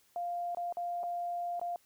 sine tone with dropouts, 698.5 Hz, F5, in tune, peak -33 dBFS, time 0.16-1.76 s, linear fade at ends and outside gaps 1 ms, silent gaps 0.548-0.571 / 0.725-0.77 / 1.032-1.036 / 1.596-1.614 s, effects white hiss -68 dBFS RMS until 1.85 s

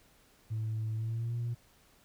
sine tone with pitch glide, 110 to 118.58 Hz, A2 to A#2, 0 to +30 cents, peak -30 dBFS, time 0.5-1.55 s, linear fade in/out 20 ms, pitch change +130 cents, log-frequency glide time 0.95-1.36 s, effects tanh soft clip ceiling -29 dBFS + pink hiss -64 dBFS RMS until 2.04 s

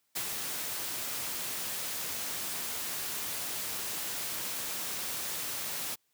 white noise with ADSR envelope, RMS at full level -33 dBFS, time 0.15-5.96 s, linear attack 14 ms, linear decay 79 ms, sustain -3 dB, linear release 23 ms, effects white hiss -75 dBFS RMS until 6.13 s + high-pass 80 Hz 12 dB/octave

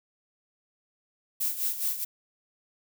violet noise with tremolo, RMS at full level -27 dBFS, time 1.4-2.05 s, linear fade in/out 10 ms, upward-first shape sine, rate 4.8 Hz, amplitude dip 70%, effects none

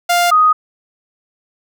sawtooth / sine tone pair in turn, 700 / 1247.3 Hz, F5 / D#6, +4 / +4 cents, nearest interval minor seventh, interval 1000 cents, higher second, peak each -7 dBFS, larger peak neither, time 0.09-0.31 / 0.31-0.53 s, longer neither, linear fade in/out 10 ms, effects none

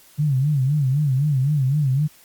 sine tone with vibrato, 140 Hz, C#3, 18 cents sharp, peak -16 dBFS, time 0.18-2.08 s, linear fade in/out 20 ms, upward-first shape sine, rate 3.9 Hz, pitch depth 150 cents each way, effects white hiss -51 dBFS RMS until 2.24 s + Opus 48 kbps

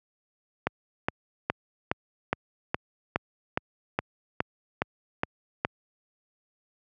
click train, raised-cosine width 0.5 ms, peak -9 dBFS, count 13, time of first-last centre 0.67-5.649 s, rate 2.41 Hz, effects high-pass 80 Hz 12 dB/octave

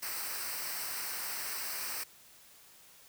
white noise with comb filter, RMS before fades -38 dBFS, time 0.02-2.04 s, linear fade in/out 10 ms, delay 0.29 ms, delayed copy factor -0.7, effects white hiss -58 dBFS RMS until 3.08 s

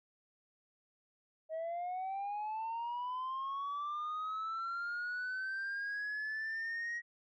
sine linear sweep, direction up, 630 to 1900 Hz, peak -34 dBFS, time 1.49-7.02 s, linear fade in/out 50 ms, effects tanh soft clip ceiling -35 dBFS

